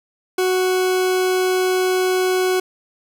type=tone; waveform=40% pulse; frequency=370 Hz; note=F#4; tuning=in tune; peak=-15 dBFS; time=0.38-2.6 s; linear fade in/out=5 ms; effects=none